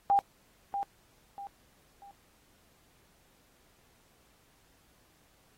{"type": "tone with echo", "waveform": "sine", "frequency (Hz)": 799, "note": "G5", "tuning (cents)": 33, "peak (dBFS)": -21, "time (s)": [0.1, 0.19], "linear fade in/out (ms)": 0, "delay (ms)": 640, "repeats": 3, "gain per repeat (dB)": -9, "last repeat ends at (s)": 2.11, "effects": ["pink hiss -66 dBFS RMS until 5.57 s", "AAC 48 kbps"]}